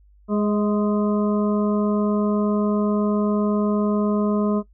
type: harmonic tone with a mistuned harmonic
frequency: 207.7 Hz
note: G#3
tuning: in tune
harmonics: 1 / 2 / 3 / 5 / 6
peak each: -19 / -25 / -29 / -33 / -35 dBFS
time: 0.28-4.63 s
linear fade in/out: 50 ms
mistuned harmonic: 3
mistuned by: +24 cents
effects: noise-tail reverb RT60 0.1 s tail -17 dB re dry + added 50 Hz sine -50 dBFS peak until 4.73 s